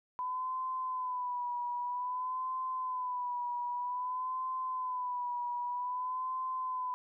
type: tone with vibrato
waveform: sine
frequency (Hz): 1000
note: B5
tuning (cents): +21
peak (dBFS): -33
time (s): 0.19-6.94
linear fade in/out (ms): 0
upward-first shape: sine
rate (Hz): 0.52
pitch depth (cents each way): 54
effects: none